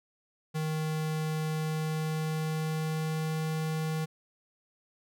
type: tone with pitch glide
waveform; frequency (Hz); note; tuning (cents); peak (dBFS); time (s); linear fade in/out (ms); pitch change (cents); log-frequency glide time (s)
square; 156.3 to 157.75; D#3 to D#3; +8 to +24; -30; 0.54-4.06; 20; +16; 1.47-3.42
effects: none